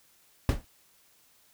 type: noise with exponential decay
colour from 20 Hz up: brown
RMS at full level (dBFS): -18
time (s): 0.49-0.65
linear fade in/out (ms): 1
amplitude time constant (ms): 33
effects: white hiss -63 dBFS RMS until 1.53 s